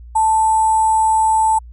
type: tone with sample-and-hold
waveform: sine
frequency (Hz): 880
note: A5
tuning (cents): 0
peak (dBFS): -11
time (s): 0.15-1.59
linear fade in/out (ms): 10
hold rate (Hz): 8820
effects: added 59 Hz sine -34 dBFS peak until 1.72 s + resampled to 24000 Hz